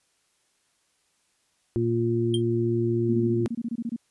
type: harmonic tone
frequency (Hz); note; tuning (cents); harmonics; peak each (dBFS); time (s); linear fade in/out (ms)
116.54; A#2; 0; 1 / 2 / 3; -26 / -29 / -24; 1.76-3.46; 0
type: tone with exponential decay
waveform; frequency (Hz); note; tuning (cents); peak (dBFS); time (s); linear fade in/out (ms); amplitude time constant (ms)
square; 3190; G7; +30; -24; 2.34-2.42; 2; 16
type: tone bursts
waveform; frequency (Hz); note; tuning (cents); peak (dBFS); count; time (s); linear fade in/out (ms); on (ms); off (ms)
sine; 233.1; A#3; 0; -26; 13; 3.09-3.963; 5; 45; 24
effects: white hiss -69 dBFS RMS until 4.1 s + resampled to 24000 Hz